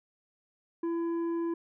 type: tone with tanh clipping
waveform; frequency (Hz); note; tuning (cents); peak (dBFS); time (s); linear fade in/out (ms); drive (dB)
triangle; 335.8; E4; +32; -30; 0.83-1.54; 5; 11
effects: none